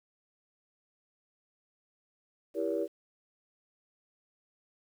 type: chord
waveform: sine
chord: E diminished seventh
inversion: none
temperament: just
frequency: 329.6 / 395.6 / 474.7 / 569.6 Hz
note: E4 / G4 / Bb4 / Db5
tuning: 0 / +16 / +31 / +47 cents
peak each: -34 dBFS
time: 2.54-2.88 s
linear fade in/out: 50 ms
effects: tanh soft clip ceiling -19 dBFS + 10-bit